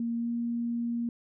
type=tone with pitch glide; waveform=sine; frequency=233.1 to 235.5 Hz; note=A#3 to A#3; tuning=0 to +18 cents; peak=-28 dBFS; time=0-1.09 s; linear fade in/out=2 ms; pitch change=+18 cents; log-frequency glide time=0.17-0.29 s; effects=none